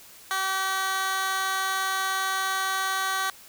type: tone with high-pass filter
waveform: 15% pulse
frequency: 382.6 Hz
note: G4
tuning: 42 cents flat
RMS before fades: -27 dBFS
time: 0.31-3.3 s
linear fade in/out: 0 ms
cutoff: 1200 Hz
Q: 1.1
effects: white hiss -49 dBFS RMS until 3.48 s